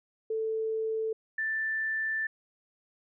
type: tone pair in turn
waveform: sine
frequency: 442 / 1768 Hz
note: A4 / A6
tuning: +8 / +8 cents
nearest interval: 2 octaves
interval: 2400 cents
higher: second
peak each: -28 dBFS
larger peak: neither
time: 0.3-1.13 / 1.38-2.27 s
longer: second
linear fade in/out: 5 ms
effects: none